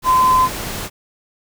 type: tone in noise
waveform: sine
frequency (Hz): 1026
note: C6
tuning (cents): -34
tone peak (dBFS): -10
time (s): 0.04-0.49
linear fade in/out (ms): 50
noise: pink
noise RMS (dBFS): -26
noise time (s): 0.02-0.9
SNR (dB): +13
effects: none